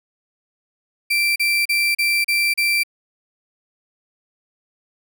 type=tone bursts; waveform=35% pulse; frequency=2349 Hz; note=D7; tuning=in tune; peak=-14 dBFS; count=6; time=1.1-2.835 s; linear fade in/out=10 ms; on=260 ms; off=35 ms; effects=none